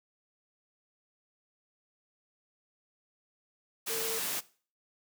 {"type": "tone in noise", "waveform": "sine", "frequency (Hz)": 451.5, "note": "A4", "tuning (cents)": 45, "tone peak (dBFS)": -36, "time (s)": [3.89, 4.2], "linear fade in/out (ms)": 20, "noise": "white", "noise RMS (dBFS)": -34, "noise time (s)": [3.86, 4.41], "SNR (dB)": -5, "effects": ["noise-tail reverb RT60 0.4 s tail -19 dB re dry", "high-pass 150 Hz 12 dB/octave"]}